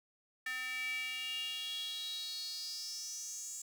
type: tone with high-pass filter sweep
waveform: square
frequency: 256 Hz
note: C4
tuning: 38 cents flat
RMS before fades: -41 dBFS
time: 0.46-3.62 s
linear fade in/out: 5 ms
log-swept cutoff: 1900 to 7200 Hz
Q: 7.6
effects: none